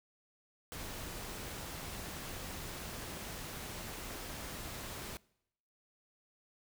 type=noise; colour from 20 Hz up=pink; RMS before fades=-44 dBFS; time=0.72-5.17 s; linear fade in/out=0 ms; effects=noise-tail reverb RT60 0.8 s tail -24 dB re dry